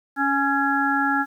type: harmonic tone with a mistuned harmonic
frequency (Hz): 278.3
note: C#4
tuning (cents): +7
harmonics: 1 / 3 / 5 / 6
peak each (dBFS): -24 / -24 / -24 / -24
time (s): 0.16-1.26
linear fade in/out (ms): 50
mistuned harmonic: 5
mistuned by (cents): -23
effects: 9-bit